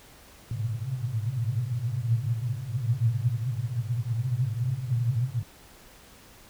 pink band-pass noise, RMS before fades -28 dBFS, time 0.51-5.43 s, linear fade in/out 2 ms, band 110 to 130 Hz, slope 96 dB/octave, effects pink hiss -52 dBFS RMS until 6.49 s

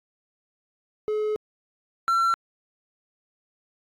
triangle tone pair in turn, 426.5 / 1354.1 Hz, G#4 / E6, +46 / +46 cents, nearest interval octave + minor sixth, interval 2000 cents, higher second, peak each -21 / -17 dBFS, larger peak second, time 1.08-1.36 / 2.08-2.34 s, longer first, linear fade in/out 0 ms, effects AAC 64 kbps

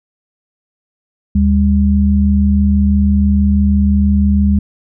sine tone pair together, 75.51 / 201.6 Hz, D2 / G3, +49 / +49 cents, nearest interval octave + perfect fourth, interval 1700 cents, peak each -11 dBFS, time 1.35-4.59 s, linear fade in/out 5 ms, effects none

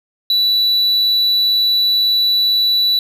triangle tone, 3951 Hz, B7, in tune, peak -10 dBFS, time 0.3-2.99 s, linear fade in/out 2 ms, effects none

